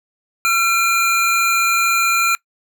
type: tone pair together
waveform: square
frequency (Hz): 1358.9 / 2406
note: F6 / D7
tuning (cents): -48 / +41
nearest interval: minor seventh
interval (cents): 989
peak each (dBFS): -17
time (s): 0.45-2.35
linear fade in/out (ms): 0
effects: noise-tail reverb RT60 0.1 s tail -23 dB re dry